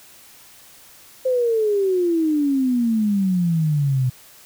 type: exponential sweep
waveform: sine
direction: down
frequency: 523.3 to 124.6 Hz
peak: -16 dBFS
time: 1.25-4.1 s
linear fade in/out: 10 ms
effects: white hiss -47 dBFS RMS until 4.45 s